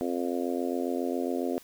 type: harmonic tone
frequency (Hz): 87.31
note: F2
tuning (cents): 0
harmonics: 3 / 4 / 5 / 6 / 7 / 8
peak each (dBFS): -31 / -33 / -35 / -37 / -38 / -39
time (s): 0.01-1.58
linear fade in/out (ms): 0
effects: white hiss -54 dBFS RMS until 1.63 s